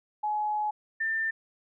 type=tone pair in turn; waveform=sine; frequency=845 / 1790.5 Hz; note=G#5 / A6; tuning=+30 / +30 cents; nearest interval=octave + minor second; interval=1300 cents; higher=second; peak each=-26 dBFS; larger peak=neither; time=0.23-0.71 / 1-1.31 s; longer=first; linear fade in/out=10 ms; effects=none